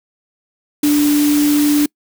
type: tone in noise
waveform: sine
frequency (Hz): 293.7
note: D4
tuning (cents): 0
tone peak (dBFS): -10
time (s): 0.83-1.86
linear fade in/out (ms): 5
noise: white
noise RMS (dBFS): -23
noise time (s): 0.83-1.86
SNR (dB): +10
effects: noise-tail reverb RT60 0.1 s tail -26 dB re dry

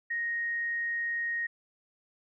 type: tone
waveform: sine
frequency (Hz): 1869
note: A#6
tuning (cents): +4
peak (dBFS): -29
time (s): 0.1-1.47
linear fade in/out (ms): 10
effects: none

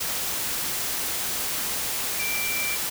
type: tone in noise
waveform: sine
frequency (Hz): 2349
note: D7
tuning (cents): 0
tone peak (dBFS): -28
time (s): 2.19-2.76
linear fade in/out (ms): 10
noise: white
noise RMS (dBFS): -28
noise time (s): 0-2.9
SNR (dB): -3
effects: none

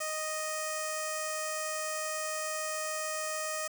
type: tone with notch filter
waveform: 5% pulse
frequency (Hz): 622.3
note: D#5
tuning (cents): 0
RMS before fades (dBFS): -35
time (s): 0-3.68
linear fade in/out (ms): 10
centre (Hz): 3700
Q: 0.52
effects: 9-bit

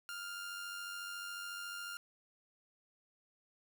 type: tone with amplitude modulation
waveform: sawtooth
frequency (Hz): 1400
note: F6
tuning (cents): +4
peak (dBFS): -37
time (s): 0.09-1.97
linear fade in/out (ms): 0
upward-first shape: sine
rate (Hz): 94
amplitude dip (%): 35
effects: 11-bit

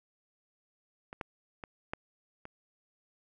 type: clicks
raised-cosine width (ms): 0.5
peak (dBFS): -28 / -21 / -26 / -19 / -29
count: 5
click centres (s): 1.129 / 1.212 / 1.638 / 1.935 / 2.454
effects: none

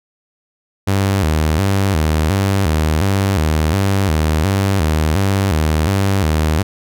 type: tone with vibrato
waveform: sawtooth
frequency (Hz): 87.31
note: F2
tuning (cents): 0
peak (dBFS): -9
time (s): 0.87-6.63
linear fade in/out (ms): 10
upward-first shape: square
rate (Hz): 1.4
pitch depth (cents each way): 200
effects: none

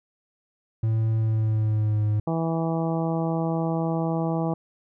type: tone with pitch glide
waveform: triangle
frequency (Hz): 111.3 to 105.91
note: A2 to G#2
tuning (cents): +20 to +34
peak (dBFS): -18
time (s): 0.83-2.2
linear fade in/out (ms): 5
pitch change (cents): -86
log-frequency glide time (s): 1.16-2.04
type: harmonic tone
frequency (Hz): 163.9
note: E3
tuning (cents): -10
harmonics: 1 / 2 / 3 / 4 / 5 / 6 / 7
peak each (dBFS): -25 / -29 / -32 / -32 / -33 / -40 / -40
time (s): 2.27-4.54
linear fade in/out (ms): 5
effects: none

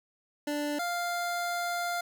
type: tone pair in turn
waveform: 25% pulse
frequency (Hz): 293.7 / 698.5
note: D4 / F5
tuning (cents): 0 / 0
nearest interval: octave + minor third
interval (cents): 1500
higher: second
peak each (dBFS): -26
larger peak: neither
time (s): 0.47-0.79 / 0.79-2.01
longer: second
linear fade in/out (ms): 5
effects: none

